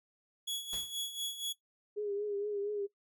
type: tone with tremolo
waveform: sawtooth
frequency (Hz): 3364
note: G#7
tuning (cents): +22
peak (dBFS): -30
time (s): 0.47-1.53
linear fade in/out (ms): 10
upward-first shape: sine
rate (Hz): 4.2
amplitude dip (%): 70
type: noise with exponential decay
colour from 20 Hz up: pink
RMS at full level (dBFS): -45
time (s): 0.73-0.98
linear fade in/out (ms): 0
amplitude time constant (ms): 54
type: tone with vibrato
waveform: sine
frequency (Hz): 410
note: G#4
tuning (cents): -22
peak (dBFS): -33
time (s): 1.96-2.87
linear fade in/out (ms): 20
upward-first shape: triangle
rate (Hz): 4.3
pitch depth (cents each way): 54
effects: noise-tail reverb RT60 0.1 s tail -17 dB re dry